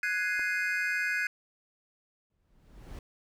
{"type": "chord", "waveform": "triangle", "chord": "Ab dominant seventh", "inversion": "third", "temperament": "equal", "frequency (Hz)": [1480, 1661.2, 2093, 2489], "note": ["Gb6", "Ab6", "C7", "Eb7"], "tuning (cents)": [0, 0, 0, 0], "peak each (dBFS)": [-31, -30, -33, -34], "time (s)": [0.03, 1.27], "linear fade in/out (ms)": 2}
{"type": "clicks", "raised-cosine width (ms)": 1, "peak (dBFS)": -34, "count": 2, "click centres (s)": [0.393, 0.396]}
{"type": "noise with exponential growth", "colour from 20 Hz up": "brown", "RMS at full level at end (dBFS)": -39, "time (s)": [2.3, 2.99], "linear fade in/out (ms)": 2, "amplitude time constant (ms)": 150}
{"effects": []}